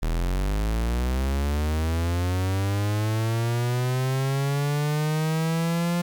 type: linear sweep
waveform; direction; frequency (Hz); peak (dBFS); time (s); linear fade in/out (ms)
45% pulse; up; 38.89 to 174.61; -22; 0.02-6.02; 10
effects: 9-bit